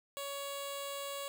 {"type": "tone with notch filter", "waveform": "10% pulse", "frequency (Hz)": 560, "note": "C#5", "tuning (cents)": 18, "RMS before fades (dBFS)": -41, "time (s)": [0.17, 1.28], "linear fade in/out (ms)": 0, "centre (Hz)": 1900, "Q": 0.99, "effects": []}